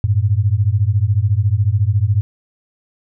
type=beating tone pair; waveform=sine; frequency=95.8 / 109.8 Hz; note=G2 / A2; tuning=-39 / -3 cents; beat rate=14 Hz; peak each=-15 dBFS; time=0.04-2.21 s; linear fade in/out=0 ms; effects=none